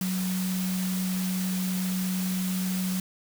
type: tone in noise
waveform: sine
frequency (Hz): 185.4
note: F#3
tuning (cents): +4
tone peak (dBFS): -26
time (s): 0.01-3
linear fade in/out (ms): 2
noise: white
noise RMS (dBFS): -36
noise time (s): 0.01-3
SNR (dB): +7
effects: none